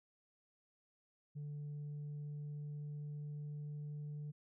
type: tone with pitch glide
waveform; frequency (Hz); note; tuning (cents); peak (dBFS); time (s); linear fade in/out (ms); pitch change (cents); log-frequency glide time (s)
sine; 146.83 to 148.11; D3 to D3; 0 to +15; -40; 1.35-4.32; 20; +15; 1.59-4.16
effects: tanh soft clip ceiling -41 dBFS